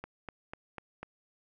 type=click train; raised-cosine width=0.5 ms; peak=-25 dBFS; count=5; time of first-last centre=0.04-1.03 s; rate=4.04 Hz; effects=none